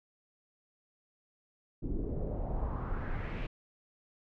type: noise with low-pass filter sweep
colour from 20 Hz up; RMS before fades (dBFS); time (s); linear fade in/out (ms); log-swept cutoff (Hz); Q
brown; -35; 1.82-3.47; 10; 300 to 2800; 2.6
effects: none